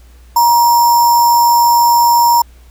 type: tone with sample-and-hold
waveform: sine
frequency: 947 Hz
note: A#5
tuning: 27 cents sharp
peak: -6 dBFS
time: 0.36-2.42 s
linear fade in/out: 5 ms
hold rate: 6300 Hz
effects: added 60 Hz sine -38 dBFS peak until 2.7 s + pink hiss -50 dBFS RMS until 2.7 s